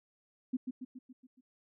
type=tone with echo; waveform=sine; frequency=254.7 Hz; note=C4; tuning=46 cents flat; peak=-29 dBFS; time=0.53-0.57 s; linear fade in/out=10 ms; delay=140 ms; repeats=6; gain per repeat=-5 dB; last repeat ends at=1.41 s; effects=none